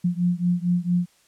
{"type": "beating tone pair", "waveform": "sine", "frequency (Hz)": [174.61, 179.01], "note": ["F3", "F3"], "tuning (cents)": [0, 43], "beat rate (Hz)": 4.4, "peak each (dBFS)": [-22, -23], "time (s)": [0.04, 1.06], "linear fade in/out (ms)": 10, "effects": ["white hiss -60 dBFS RMS until 1.27 s", "low-pass 10000 Hz 12 dB/octave"]}